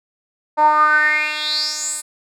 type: tone with band-pass filter sweep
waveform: 10% pulse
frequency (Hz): 303.2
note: D#4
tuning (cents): -45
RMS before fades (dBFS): -17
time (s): 0.57-2.02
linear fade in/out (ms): 20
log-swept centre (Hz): 790 to 9500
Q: 7.7
effects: none